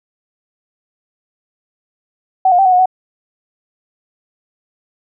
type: tone with pitch steps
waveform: sine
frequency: 756 / 712 / 777 / 741 / 725 / 745 Hz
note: F#5 / F5 / G5 / F#5 / F#5 / F#5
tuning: +37 / +33 / -16 / +2 / -35 / +12 cents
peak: -7 dBFS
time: 2.45-2.858 s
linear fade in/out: 5 ms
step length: 68 ms
effects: none